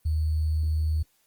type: tone with sample-and-hold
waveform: sine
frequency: 78.1 Hz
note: D#2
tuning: 7 cents sharp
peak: -22 dBFS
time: 0.05-1.03 s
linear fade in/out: 10 ms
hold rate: 4410 Hz
effects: white hiss -67 dBFS RMS until 1.26 s + Opus 24 kbps